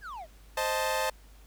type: exponential sweep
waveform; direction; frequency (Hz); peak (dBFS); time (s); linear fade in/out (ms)
triangle; down; 1760 to 587.3; -36; 0.01-0.27; 50
type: chord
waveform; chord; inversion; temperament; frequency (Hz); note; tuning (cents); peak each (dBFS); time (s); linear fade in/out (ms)
sawtooth; A diminished; first; equal; 523.3 / 622.3 / 880; C5 / Eb5 / A5; 0 / 0 / 0; -28 / -29 / -27; 0.57-1.1; 5
effects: added 50 Hz sine -51 dBFS peak until 1.46 s + pink hiss -60 dBFS RMS until 1.46 s